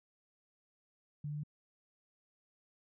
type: tone with pitch steps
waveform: sine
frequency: 147.3 / 148.24 / 149.18 Hz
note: D3 / D3 / D3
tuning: +6 / +17 / +27 cents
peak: -37 dBFS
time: 1.24-1.435 s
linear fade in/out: 5 ms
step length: 65 ms
effects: none